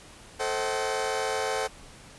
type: chord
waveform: sawtooth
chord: A diminished seventh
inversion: none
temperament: just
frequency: 440 / 528 / 633.6 / 760.3 Hz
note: A4 / C5 / Eb5 / Gb5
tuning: 0 / +16 / +31 / +47 cents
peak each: -27 / -28 / -33 / -28 dBFS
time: 0.39-1.68 s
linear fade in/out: 20 ms
effects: pink hiss -49 dBFS RMS until 2.18 s + resampled to 24000 Hz